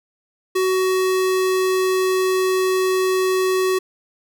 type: tone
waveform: square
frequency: 374.1 Hz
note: F#4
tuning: 19 cents sharp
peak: -17 dBFS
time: 0.55-3.79 s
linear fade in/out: 10 ms
effects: none